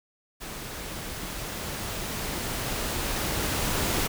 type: noise with level ramp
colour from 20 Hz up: pink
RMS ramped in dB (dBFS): -38 to -26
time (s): 0.4-4.08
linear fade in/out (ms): 20
effects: none